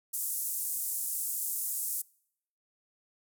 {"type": "band-pass noise", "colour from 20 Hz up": "white", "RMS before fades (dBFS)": -34, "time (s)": [0.13, 2.02], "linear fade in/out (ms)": 10, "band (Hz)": [7900, 15000], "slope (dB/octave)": 24, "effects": ["noise-tail reverb RT60 0.7 s tail -25 dB re dry"]}